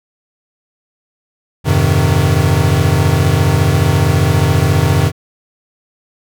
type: chord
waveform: square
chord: F minor seventh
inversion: none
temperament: equal with one note detuned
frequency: 87.31 / 101.98 / 130.81 / 155.56 Hz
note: F2 / Ab2 / C3 / Eb3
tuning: 0 / -31 / 0 / 0 cents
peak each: -16 dBFS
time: 1.64-5.12 s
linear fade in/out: 50 ms
effects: none